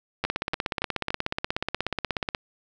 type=two click trains; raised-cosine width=0.3 ms; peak=-10 / -10 dBFS; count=4 / 36; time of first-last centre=0.25-1.105 / 0.24-2.348 s; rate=3.51 / 16.6 Hz; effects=none